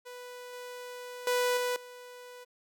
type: tone with level steps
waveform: sawtooth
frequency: 493.9 Hz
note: B4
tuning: in tune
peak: -39 / -37 / -22 / -25 / -42 dBFS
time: 0.05-2.45 s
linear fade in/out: 20 ms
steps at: 0.53 / 1.27 / 1.57 / 1.76 s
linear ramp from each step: 2 ms
effects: none